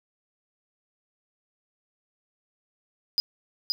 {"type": "tone with echo", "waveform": "triangle", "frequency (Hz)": 4963, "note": "D#8", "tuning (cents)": -5, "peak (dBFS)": -19, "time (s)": [3.18, 3.2], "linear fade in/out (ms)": 0, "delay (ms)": 520, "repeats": 1, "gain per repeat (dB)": -2, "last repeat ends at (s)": 3.72, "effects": []}